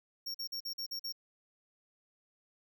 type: tone bursts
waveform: square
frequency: 5520 Hz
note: F8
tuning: 21 cents flat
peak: -37 dBFS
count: 7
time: 0.26-1.125 s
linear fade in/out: 10 ms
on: 85 ms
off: 45 ms
effects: none